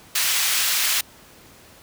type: high-pass noise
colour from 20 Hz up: pink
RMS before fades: -21 dBFS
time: 0.15-1.01 s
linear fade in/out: 5 ms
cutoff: 2100 Hz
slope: 12 dB/octave
effects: pink hiss -48 dBFS RMS until 1.82 s + high-pass 60 Hz 12 dB/octave